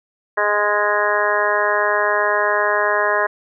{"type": "harmonic tone", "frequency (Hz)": 207.6, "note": "G#3", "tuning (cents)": 0, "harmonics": [2, 3, 4, 5, 6, 7, 8, 9], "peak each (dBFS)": [-24, -21, -27, -21, -27, -27, -21, -25], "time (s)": [0.37, 3.27], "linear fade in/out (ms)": 10, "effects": []}